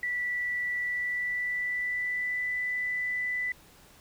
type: tone with pitch glide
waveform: sine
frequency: 1961 to 1989.5 Hz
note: B6 to B6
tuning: -13 to +12 cents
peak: -28 dBFS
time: 0.03-3.52 s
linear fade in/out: 2 ms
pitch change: +25 cents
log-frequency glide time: 0.8-2.5 s
effects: pink hiss -56 dBFS RMS until 4 s